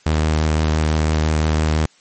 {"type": "tone with vibrato", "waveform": "sawtooth", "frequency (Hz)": 77.78, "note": "D#2", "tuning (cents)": 0, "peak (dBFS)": -11, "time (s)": [0.06, 1.86], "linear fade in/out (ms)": 5, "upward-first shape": "square", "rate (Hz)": 5.9, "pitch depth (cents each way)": 12, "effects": ["white hiss -53 dBFS RMS until 2 s", "MP3 32 kbps"]}